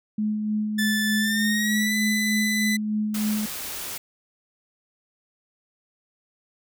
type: tone with tremolo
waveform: sine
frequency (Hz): 212.8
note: G#3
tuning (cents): +42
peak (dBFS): -21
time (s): 0.18-3.46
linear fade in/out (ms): 5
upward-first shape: sine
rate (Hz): 3.3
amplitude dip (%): 35
type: tone with pitch glide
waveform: sawtooth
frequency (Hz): 1752 to 2001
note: A6 to B6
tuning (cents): -8 to +22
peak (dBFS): -20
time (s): 0.78-2.77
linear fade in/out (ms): 10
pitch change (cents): +230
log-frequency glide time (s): 1.18-1.95
type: noise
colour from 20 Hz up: white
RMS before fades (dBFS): -33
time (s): 3.14-3.98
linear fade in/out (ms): 5
effects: none